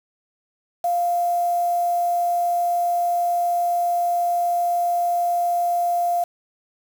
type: tone with quantisation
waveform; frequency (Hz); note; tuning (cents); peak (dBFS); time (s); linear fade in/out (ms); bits
sine; 698.5; F5; 0; -18; 0.84-6.24; 5; 6
effects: none